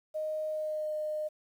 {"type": "tone with pitch glide", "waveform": "sine", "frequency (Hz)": [620, 611.5], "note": ["D#5", "D#5"], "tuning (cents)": [-6, -30], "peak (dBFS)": -31, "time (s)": [0.14, 1.29], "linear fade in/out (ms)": 20, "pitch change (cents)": -24, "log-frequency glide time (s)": [0.48, 0.95], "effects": ["10-bit"]}